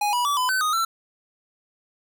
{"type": "tone with pitch steps", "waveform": "square", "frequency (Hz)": [828, 975, 1152, 1007, 1523, 1243, 1342], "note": ["G#5", "B5", "D6", "B5", "F#6", "D#6", "E6"], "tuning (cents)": [-5, -23, -34, 33, 50, -2, 31], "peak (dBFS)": -21, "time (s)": [0.01, 0.85], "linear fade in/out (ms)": 5, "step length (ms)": 120, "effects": []}